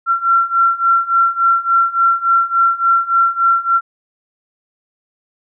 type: beating tone pair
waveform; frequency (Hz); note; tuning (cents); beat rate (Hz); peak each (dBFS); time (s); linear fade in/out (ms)
sine; 1360 / 1363.5; F6 / F6; -46 / -42; 3.5; -15 / -13; 0.06-3.81; 50
effects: none